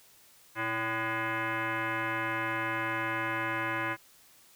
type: tone with frequency modulation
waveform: sine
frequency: 329.6 Hz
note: E4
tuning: in tune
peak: -29 dBFS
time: 0.55-3.97 s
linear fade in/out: 50 ms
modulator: 448 Hz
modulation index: 4.4
effects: white hiss -59 dBFS RMS until 4.55 s